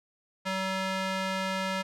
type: tone with band-pass filter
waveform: square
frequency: 190 Hz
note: F#3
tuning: 46 cents sharp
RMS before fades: -31 dBFS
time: 0.45-1.83 s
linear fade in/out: 20 ms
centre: 1900 Hz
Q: 0.54
effects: none